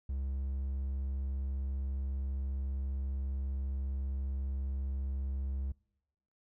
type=tone; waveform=triangle; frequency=67.4 Hz; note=C#2; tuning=48 cents flat; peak=-31 dBFS; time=0.09-5.72 s; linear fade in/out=5 ms; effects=noise-tail reverb RT60 0.8 s tail -24 dB re dry